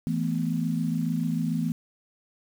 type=chord; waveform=sine; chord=E suspended fourth; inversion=none; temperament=equal; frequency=164.81 / 220 / 246.9 Hz; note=E3 / A3 / B3; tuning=0 / 0 / 0 cents; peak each=-27 / -30 / -29 dBFS; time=0.07-1.72 s; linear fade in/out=0 ms; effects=8-bit